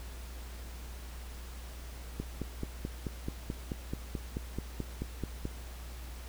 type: click train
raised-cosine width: 3 ms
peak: -22 dBFS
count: 16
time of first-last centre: 2.2-5.454 s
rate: 4.61 Hz
effects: added 60 Hz sine -42 dBFS peak until 6.28 s + pink hiss -51 dBFS RMS until 6.28 s